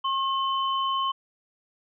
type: tone pair together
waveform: sine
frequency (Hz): 1076 / 3043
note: C6 / F#7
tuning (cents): +48 / +48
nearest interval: octave + tritone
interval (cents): 1800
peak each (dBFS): -24 / -31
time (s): 0.04-1.12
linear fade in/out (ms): 10
effects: none